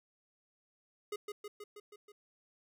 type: tone with echo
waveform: square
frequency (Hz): 415.3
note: G#4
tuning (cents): 0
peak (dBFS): -37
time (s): 1.12-1.16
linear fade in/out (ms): 5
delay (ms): 160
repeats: 6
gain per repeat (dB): -3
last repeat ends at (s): 2.12
effects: none